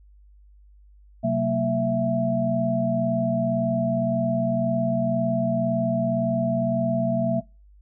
sine tone cluster, 130.7 / 188.4 / 230.3 / 662 Hz, C3 / F#3 / A#3 / E5, -1 / +32 / -21 / +7 cents, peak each -28 / -28 / -25 / -23 dBFS, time 1.23-7.41 s, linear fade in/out 20 ms, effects noise-tail reverb RT60 0.3 s tail -25 dB re dry + added 50 Hz sine -49 dBFS peak until 7.81 s

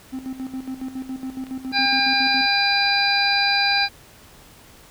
triangle tone with tremolo, 261.6 Hz, C4, in tune, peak -24 dBFS, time 0.12-2.47 s, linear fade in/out 20 ms, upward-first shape square, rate 7.2 Hz, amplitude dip 70%
clicks, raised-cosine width 0.3 ms, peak -26 dBFS, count 5, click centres 1.468 / 2.864 / 2.897 / 3.718 / 3.777 s
harmonic tone, 802 Hz, G5, 39 cents sharp, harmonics 1 / 2 / 3 / 5 / 6, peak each -23 / -23 / -23 / -23 / -23 dBFS, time 1.72-3.89 s, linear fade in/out 50 ms
effects pink hiss -48 dBFS RMS until 4.9 s

